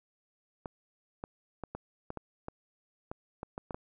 clicks, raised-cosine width 1 ms, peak -24 dBFS, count 12, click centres 0.658 / 1.239 / 1.637 / 1.75 / 2.104 / 2.173 / 2.484 / 3.115 / 3.431 / 3.579 / 3.708 / 3.745 s, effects none

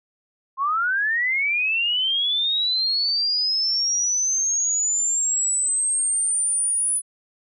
sine linear sweep, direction up, 1046.5 to 9956 Hz, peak -19 dBFS, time 0.57-7.02 s, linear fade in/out 50 ms, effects none

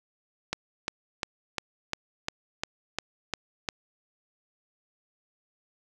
click train, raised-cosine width 0.2 ms, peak -11 dBFS, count 10, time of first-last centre 0.53-3.688 s, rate 2.85 Hz, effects none

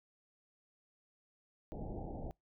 pink low-pass noise, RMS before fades -43 dBFS, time 1.72-2.31 s, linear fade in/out 0 ms, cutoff 840 Hz, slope 96 dB/octave, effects noise-tail reverb RT60 0.2 s tail -26 dB re dry

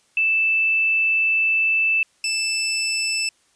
sine / 20% pulse tone pair in turn, 2641 / 2641 Hz, E7 / E7, +3 / +3 cents, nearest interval unison, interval 0 cents, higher neither, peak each -16 dBFS, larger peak neither, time 0.17-2.03 / 2.24-3.29 s, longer first, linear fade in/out 2 ms, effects white hiss -61 dBFS RMS until 3.55 s + resampled to 22050 Hz

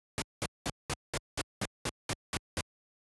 pink noise bursts, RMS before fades -32 dBFS, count 11, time 0.18-2.609 s, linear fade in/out 0 ms, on 39 ms, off 200 ms, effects high-pass 60 Hz 12 dB/octave + resampled to 24000 Hz

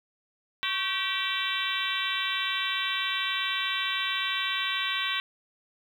harmonic tone with a mistuned harmonic, 386.3 Hz, G4, 25 cents flat, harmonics 3 / 4 / 5 / 6 / 7 / 8 / 9 / 10, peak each -35 / -35 / -35 / -35 / -35 / -35 / -35 / -35 dBFS, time 0.63-5.2 s, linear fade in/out 0 ms, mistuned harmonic 3, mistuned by -68 cents, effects 9-bit

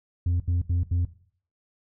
sine tone bursts, 87.5 Hz, F2, 4 cents sharp, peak -18 dBFS, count 4, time 0.26-1.051 s, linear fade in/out 5 ms, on 140 ms, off 77 ms, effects noise-tail reverb RT60 0.5 s tail -17 dB re dry + tanh soft clip ceiling -20 dBFS

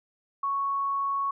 sine tone, 1108.7 Hz, C#6, in tune, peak -25 dBFS, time 0.43-1.31 s, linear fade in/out 5 ms, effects none

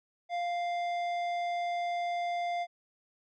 sine tone with tanh clipping, 698 Hz, F5, 1 cent flat, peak -32 dBFS, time 0.29-2.67 s, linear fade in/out 50 ms, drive 12 dB, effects none

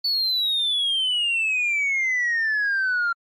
sine exponential sweep, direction down, 4498 to 1375 Hz, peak -18 dBFS, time 0.04-3.13 s, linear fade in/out 10 ms, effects tanh soft clip ceiling -18 dBFS + AAC 64 kbps

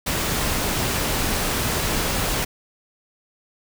pink noise, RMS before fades -23 dBFS, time 0.06-2.45 s, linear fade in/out 10 ms, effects none

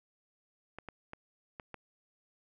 clicks, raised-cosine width 0.5 ms, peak -28 dBFS, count 5, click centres 0.786 / 0.887 / 1.134 / 1.598 / 1.743 s, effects none

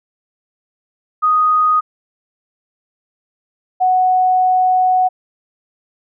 sine tone pair in turn, 1244.5 / 740 Hz, D#6 / F#5, 0 / 0 cents, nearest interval major sixth, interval 900 cents, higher first, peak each -10 dBFS, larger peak neither, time 1.22-1.81 / 3.8-5.09 s, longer second, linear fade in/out 20 ms, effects none

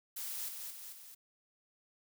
blue noise with echo, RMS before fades -41 dBFS, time 0.16-0.49 s, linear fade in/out 10 ms, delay 220 ms, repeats 3, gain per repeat -4 dB, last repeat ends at 1.15 s, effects none

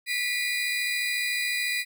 35% pulse tone cluster, 1965 / 2039 / 2426 / 4037 Hz, B6 / C7 / D#7 / B7, -9 / -45 / -44 / +37 cents, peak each -28 / -34 / -27 / -35 dBFS, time 0.06-1.85 s, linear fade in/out 50 ms, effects none

